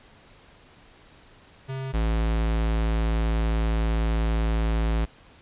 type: tone pair in turn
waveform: square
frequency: 133.3 / 55.29 Hz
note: C3 / A1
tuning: +33 / +9 cents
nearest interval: octave + minor third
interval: 1524 cents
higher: first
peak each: -30 / -22 dBFS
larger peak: second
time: 1.68-1.93 / 1.93-5.06 s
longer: second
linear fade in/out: 20 ms
effects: pink hiss -53 dBFS RMS until 5.41 s + resampled to 8000 Hz